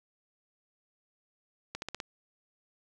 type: accelerating click train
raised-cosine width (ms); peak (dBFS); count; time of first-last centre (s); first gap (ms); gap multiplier
0.2; -19; 5; 1.75-2.002; 71; 0.92
effects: 10-bit